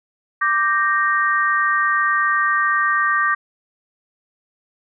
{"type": "chord", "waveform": "sine", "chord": "G minor", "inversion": "second", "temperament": "equal with one note detuned", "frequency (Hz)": [1174.7, 1568, 1859.3], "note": ["D6", "G6", "Bb6"], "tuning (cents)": [0, 0, -5], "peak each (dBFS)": [-18, -21, -20], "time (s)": [0.41, 3.35], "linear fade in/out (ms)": 10, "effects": []}